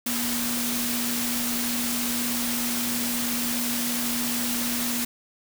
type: tone in noise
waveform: sine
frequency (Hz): 240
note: B3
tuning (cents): -49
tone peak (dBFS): -29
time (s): 0.06-5.05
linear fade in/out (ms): 5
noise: white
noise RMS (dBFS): -28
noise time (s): 0.06-5.05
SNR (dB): -4
effects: none